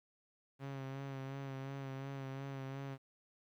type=tone with vibrato; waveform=sawtooth; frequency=135.8 Hz; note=C#3; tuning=35 cents flat; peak=-38 dBFS; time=0.59-2.98 s; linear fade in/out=50 ms; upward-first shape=sine; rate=2.8 Hz; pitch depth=30 cents each way; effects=low-pass 3000 Hz 12 dB/octave + 12-bit